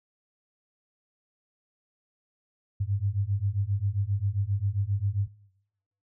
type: beating tone pair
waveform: sine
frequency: 96.3 / 103.8 Hz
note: G2 / G#2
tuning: -30 / 0 cents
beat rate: 7.5 Hz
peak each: -28 / -28 dBFS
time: 2.8-5.28 s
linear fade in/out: 10 ms
effects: noise-tail reverb RT60 0.9 s tail -25 dB re dry